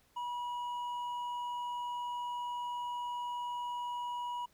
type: tone with hard clipping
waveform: triangle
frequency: 970 Hz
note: B5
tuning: 31 cents flat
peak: -37 dBFS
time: 0.16-4.46 s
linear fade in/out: 10 ms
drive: 8 dB
effects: pink hiss -69 dBFS RMS until 4.53 s